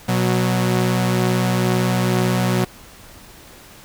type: tone pair together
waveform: sawtooth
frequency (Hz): 122.22 / 184.4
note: B2 / F#3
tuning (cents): -18 / -6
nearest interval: perfect fifth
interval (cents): 712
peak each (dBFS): -15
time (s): 0.08-2.65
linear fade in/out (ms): 10
effects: pink hiss -43 dBFS RMS until 3.84 s